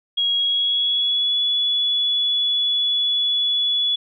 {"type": "tone with pitch glide", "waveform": "sine", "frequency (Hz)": [3300, 3412], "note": ["G#7", "G#7"], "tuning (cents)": [-12, 46], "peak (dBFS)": -17, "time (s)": [0.17, 3.96], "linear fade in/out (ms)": 10, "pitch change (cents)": 58, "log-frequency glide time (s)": [0.37, 1.38], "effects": []}